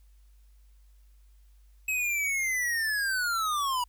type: linear sweep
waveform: square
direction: down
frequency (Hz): 2570 to 960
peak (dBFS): -27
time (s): 1.88-3.84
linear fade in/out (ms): 5
effects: added 50 Hz sine -54 dBFS peak until 3.88 s + white hiss -72 dBFS RMS until 3.88 s